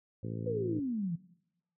harmonic tone, 55.9 Hz, A1, 28 cents sharp, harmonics 2 / 3 / 4 / 5 / 6 / 7 / 8 / 9, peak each -38 / -42 / -44 / -46 / -48 / -49 / -50 / -51 dBFS, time 0.23-0.8 s, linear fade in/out 5 ms
sine exponential sweep, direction down, 507 to 160 Hz, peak -31 dBFS, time 0.46-1.16 s, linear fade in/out 10 ms
effects noise-tail reverb RT60 0.8 s tail -20 dB re dry

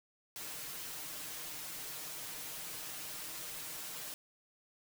white noise with comb filter, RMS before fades -44 dBFS, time 0.36-4.14 s, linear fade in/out 0 ms, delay 6.5 ms, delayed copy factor +0.85, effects none

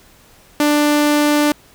sawtooth tone, 295.4 Hz, D4, 10 cents sharp, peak -8 dBFS, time 0.6-1.52 s, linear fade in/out 2 ms, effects pink hiss -48 dBFS RMS until 1.74 s

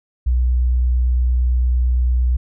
sine tone with vibrato, 61.74 Hz, B1, in tune, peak -13 dBFS, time 0.26-2.37 s, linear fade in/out 10 ms, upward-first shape sine, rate 8.8 Hz, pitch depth 9 cents each way, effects none

